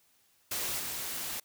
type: noise with level steps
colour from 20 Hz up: white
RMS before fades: -34 / -37 dBFS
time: 0.51-1.4 s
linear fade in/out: 5 ms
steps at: 0.79 s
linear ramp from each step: 5 ms
effects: white hiss -68 dBFS RMS until 1.44 s